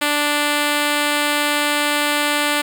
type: tone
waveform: 5% pulse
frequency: 293.7 Hz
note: D4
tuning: in tune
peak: -5 dBFS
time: 0.01-2.62 s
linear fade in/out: 10 ms
effects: none